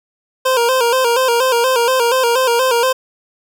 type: tone with vibrato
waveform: 25% pulse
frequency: 493.9 Hz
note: B4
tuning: in tune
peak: -8 dBFS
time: 0.45-2.93 s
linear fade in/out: 10 ms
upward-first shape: square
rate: 4.2 Hz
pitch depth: 85 cents each way
effects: none